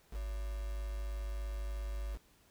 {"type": "tone with quantisation", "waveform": "sine", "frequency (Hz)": 51.6, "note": "G#1", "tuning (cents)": -10, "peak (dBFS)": -36, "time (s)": [0.11, 2.19], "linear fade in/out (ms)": 50, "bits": 8, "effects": ["pink hiss -67 dBFS RMS until 2.5 s"]}